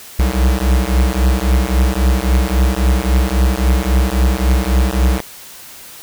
square beating tone pair, 61.74 / 65.44 Hz, B1 / C2, 0 / +1 cents, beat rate 3.7 Hz, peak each -15 dBFS, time 0.19-5.21 s, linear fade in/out 5 ms, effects white hiss -36 dBFS RMS until 6.02 s

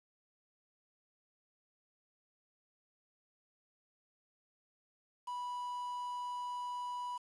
triangle tone with quantisation, 982 Hz, B5, 10 cents flat, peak -36 dBFS, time 5.27-7.18 s, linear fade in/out 10 ms, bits 9, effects resampled to 24000 Hz

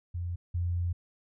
sine tone pair in turn, 87.31 / 87.31 Hz, F2 / F2, 0 / 0 cents, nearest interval unison, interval 0 cents, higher neither, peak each -31 / -27 dBFS, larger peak second, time 0.14-0.36 / 0.54-0.93 s, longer second, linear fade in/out 10 ms, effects none

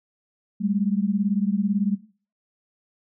sine beating tone pair, 195.6 / 213.6 Hz, G3 / G#3, -4 / +49 cents, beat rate 18 Hz, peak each -23 dBFS, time 0.6-1.96 s, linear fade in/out 20 ms, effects noise-tail reverb RT60 0.4 s tail -18 dB re dry

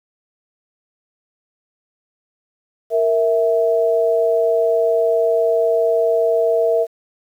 sine tone pair together, 463.8 / 655.9 Hz, A#4 / E5, -9 / -9 cents, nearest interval tritone, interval 600 cents, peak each -16 dBFS, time 2.9-6.87 s, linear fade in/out 50 ms, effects 8-bit

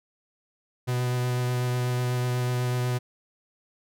45% pulse tone with vibrato, 124.3 Hz, B2, 12 cents sharp, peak -24 dBFS, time 0.87-2.99 s, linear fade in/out 20 ms, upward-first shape triangle, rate 8.1 Hz, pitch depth 15 cents each way, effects none

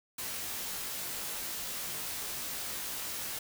white noise with comb filter, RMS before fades -38 dBFS, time 0.18-3.39 s, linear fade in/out 5 ms, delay 18 ms, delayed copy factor -0.75, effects none

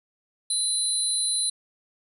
sine tone cluster, 4028 / 9140 / 10300 Hz, B7 / D9 / E9, +33 / -48 / -41 cents, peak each -27 dBFS, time 0.5-1.5 s, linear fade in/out 5 ms, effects none

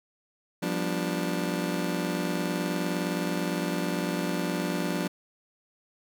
30% pulse chord, G dominant seventh, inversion third, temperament just, 176.4 / 196 / 245 / 294 Hz, F3 / G3 / B3 / D4, +18 / 0 / -14 / +2 cents, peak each -28 / -33 / -33 / -30 dBFS, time 0.62-5.08 s, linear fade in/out 10 ms, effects none

